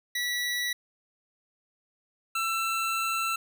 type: tone pair in turn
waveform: 25% pulse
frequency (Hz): 1949 / 1338.4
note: B6 / E6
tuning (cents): -23 / +26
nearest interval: perfect fifth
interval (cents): 651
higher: first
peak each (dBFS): -24 / -23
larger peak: second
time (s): 0.15-0.73 / 2.35-3.36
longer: second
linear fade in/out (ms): 5
effects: none